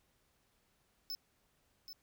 square tone with echo, 5260 Hz, E8, 5 cents flat, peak -39 dBFS, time 1.1-1.15 s, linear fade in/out 0 ms, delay 780 ms, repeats 1, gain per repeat -8 dB, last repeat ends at 1.93 s, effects pink hiss -75 dBFS RMS until 2.02 s

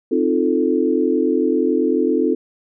sine chord, F dominant seventh, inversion second, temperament equal with one note detuned, 261.6 / 309 / 349.2 / 440 Hz, C4 / Eb4 / F4 / A4, 0 / -12 / 0 / 0 cents, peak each -20 dBFS, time 0.11-2.35 s, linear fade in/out 10 ms, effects none

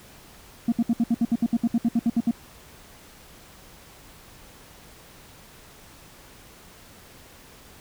sine tone bursts, 233.1 Hz, A#3, in tune, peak -15 dBFS, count 16, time 0.68-2.311 s, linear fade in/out 5 ms, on 41 ms, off 65 ms, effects tanh soft clip ceiling -16 dBFS + pink hiss -49 dBFS RMS until 7.8 s

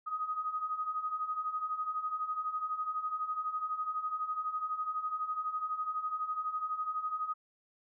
sine beating tone pair, 1244.5 / 1256.5 Hz, D#6 / D#6, 0 / +17 cents, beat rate 12 Hz, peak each -39 / -34 dBFS, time 0.06-7.34 s, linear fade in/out 20 ms, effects none

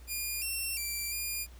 5% pulse tone with pitch steps, 2423 / 2710 / 2351 / 2418 Hz, D#7 / E7 / D7 / D7, -47 / +47 / +1 / +50 cents, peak -24 dBFS, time 0.07-1.47 s, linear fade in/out 50 ms, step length 350 ms, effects added 60 Hz sine -48 dBFS peak until 1.59 s + pink hiss -59 dBFS RMS until 1.59 s

